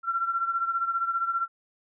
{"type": "beating tone pair", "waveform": "sine", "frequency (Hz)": [1358, 1373], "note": ["F6", "F6"], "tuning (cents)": [-49, -30], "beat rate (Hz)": 15, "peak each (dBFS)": [-26, -31], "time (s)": [0.03, 1.48], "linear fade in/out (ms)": 50, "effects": []}